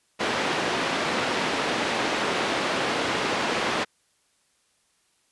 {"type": "band-pass noise", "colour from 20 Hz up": "pink", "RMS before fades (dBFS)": -26, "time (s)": [0.19, 3.85], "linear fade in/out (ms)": 20, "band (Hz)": [280, 3600], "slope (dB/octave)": 12, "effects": ["white hiss -67 dBFS RMS until 5.31 s", "resampled to 24000 Hz"]}